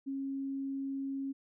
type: tone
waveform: sine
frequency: 272.4 Hz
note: C#4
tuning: 30 cents flat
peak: -34 dBFS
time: 0.06-1.33 s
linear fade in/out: 20 ms
effects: none